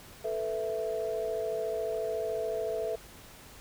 sine chord, A suspended second, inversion none, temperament equal, 440 / 493.9 / 659.3 Hz, A4 / B4 / E5, 0 / 0 / 0 cents, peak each -33 / -36 / -33 dBFS, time 0.24-2.96 s, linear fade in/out 10 ms, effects tanh soft clip ceiling -20 dBFS + pink hiss -51 dBFS RMS until 3.6 s

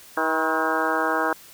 harmonic tone with a mistuned harmonic, 160 Hz, D#3, 49 cents sharp, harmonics 2 / 3 / 4 / 5 / 6 / 7 / 8 / 9 / 10, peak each -29 / -29 / -29 / -29 / -29 / -29 / -29 / -29 / -29 dBFS, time 0.17-1.33 s, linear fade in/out 2 ms, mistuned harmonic 7, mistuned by -60 cents, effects white hiss -47 dBFS RMS until 1.53 s

